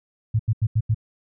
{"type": "tone bursts", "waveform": "sine", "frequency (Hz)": 110.1, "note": "A2", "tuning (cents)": 2, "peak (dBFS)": -16, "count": 5, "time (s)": [0.34, 0.946], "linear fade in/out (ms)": 10, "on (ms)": 54, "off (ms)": 84, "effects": []}